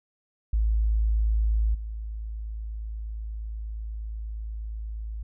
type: tone with level steps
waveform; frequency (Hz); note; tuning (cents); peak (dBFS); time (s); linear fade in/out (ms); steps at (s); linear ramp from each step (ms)
sine; 54.2; A1; -25; -20 / -31; 0.53-5.23; 5; 1.74; 10
effects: none